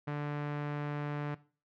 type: tone with low-pass filter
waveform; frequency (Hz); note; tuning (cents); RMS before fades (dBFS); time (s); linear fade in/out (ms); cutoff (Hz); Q
sawtooth; 146.7; D3; -2; -36; 0.07-1.35; 10; 1900; 1.1
effects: noise-tail reverb RT60 0.4 s tail -19 dB re dry